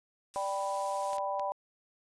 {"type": "noise", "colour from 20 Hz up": "blue", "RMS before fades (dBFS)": -44, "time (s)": [0.34, 1.17], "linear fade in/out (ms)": 0}
{"type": "chord", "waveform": "sine", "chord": "G major", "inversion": "second", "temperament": "equal", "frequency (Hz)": [587.3, 784, 987.8], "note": ["D5", "G5", "B5"], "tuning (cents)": [0, 0, 0], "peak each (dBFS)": -35, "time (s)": [0.36, 1.52], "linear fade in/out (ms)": 0}
{"type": "clicks", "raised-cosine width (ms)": 0.2, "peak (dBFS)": [-28, -28, -28], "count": 3, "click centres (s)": [1.132, 1.183, 1.396]}
{"effects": ["resampled to 22050 Hz"]}